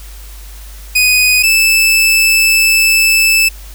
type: tone pair in turn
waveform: sawtooth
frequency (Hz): 2490 / 2630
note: D#7 / E7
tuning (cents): +1 / -5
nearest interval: minor second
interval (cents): 94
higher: second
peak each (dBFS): -4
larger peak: neither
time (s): 0.95-1.43 / 1.43-3.49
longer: second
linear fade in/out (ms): 10
effects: added 50 Hz sine -29 dBFS peak until 3.74 s + white hiss -38 dBFS RMS until 3.74 s